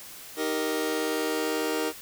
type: chord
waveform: sawtooth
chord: Eb major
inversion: none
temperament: just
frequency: 311.1 / 388.9 / 466.7 Hz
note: Eb4 / G4 / Bb4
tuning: 0 / -14 / +2 cents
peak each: -26 / -29 / -25 dBFS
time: 0.36-1.93 s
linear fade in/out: 50 ms
effects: white hiss -44 dBFS RMS until 2.01 s